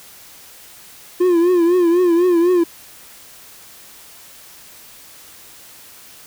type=tone with vibrato; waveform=triangle; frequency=349.2 Hz; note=F4; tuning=in tune; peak=-9 dBFS; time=1.2-2.64 s; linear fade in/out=10 ms; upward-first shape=triangle; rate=4 Hz; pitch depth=99 cents each way; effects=white hiss -42 dBFS RMS until 6.26 s